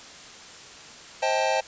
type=chord; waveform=square; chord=A half-diminished seventh; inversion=first; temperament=just; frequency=528 / 633.6 / 792 / 880 Hz; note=C5 / Eb5 / G5 / A5; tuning=+16 / +31 / +18 / 0 cents; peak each=-28 / -28 / -28 / -29 dBFS; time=1.22-1.61 s; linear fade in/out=10 ms; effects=white hiss -44 dBFS RMS until 1.67 s + resampled to 16000 Hz